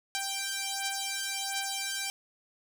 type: beating tone pair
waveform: 5% pulse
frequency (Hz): 784 / 785.4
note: G5 / G5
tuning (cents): 0 / +3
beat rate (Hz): 1.4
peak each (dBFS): -24 / -22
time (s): 0.15-2.1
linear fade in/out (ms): 0
effects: none